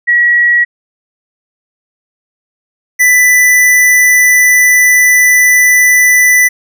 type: tone pair in turn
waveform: sine / square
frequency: 1919 / 1987.9 Hz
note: A#6 / B6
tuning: +50 / +11 cents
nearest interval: minor second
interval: 61 cents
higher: second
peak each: -5 dBFS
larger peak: neither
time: 0.07-0.65 / 2.99-6.49 s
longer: second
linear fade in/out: 20 ms
effects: none